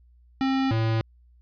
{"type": "tone pair in turn", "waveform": "square", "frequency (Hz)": [266.7, 112.13], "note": ["C4", "A2"], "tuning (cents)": [33, 33], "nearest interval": "octave + minor third", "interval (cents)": 1500, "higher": "first", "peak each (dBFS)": -22, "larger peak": "neither", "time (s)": [[0.41, 0.71], [0.71, 1.01]], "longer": "neither", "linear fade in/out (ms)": 0, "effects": ["added 60 Hz sine -53 dBFS peak until 1.41 s", "resampled to 11025 Hz"]}